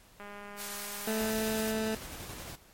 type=click train; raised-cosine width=0.5 ms; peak=-31 dBFS; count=225; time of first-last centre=0.2-1.298 s; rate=204 Hz
type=high-pass noise; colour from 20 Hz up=white; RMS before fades=-40 dBFS; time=0.56-1.75 s; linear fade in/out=50 ms; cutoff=670 Hz; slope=24 dB/octave
type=tone; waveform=20% pulse; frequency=219.2 Hz; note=A3; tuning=6 cents flat; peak=-25 dBFS; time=1.07-1.95 s; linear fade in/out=5 ms
type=noise with tremolo; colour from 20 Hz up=pink; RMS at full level=-42 dBFS; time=1.2-2.56 s; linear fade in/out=10 ms; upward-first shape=square; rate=11 Hz; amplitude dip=25%
effects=pink hiss -59 dBFS RMS until 2.73 s + MP3 64 kbps